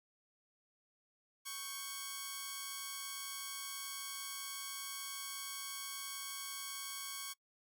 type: tone pair together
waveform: 5% pulse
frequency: 1108.7 / 1567.9 Hz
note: C#6 / G6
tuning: 0 / 0 cents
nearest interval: tritone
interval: 600 cents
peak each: -31 / -38 dBFS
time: 1.45-7.34 s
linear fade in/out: 20 ms
effects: noise-tail reverb RT60 0.1 s tail -25 dB re dry + Opus 48 kbps